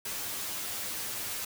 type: noise with comb filter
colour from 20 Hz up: white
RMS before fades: -36 dBFS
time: 0.05-1.45 s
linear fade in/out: 5 ms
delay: 9.7 ms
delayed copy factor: +0.75
effects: none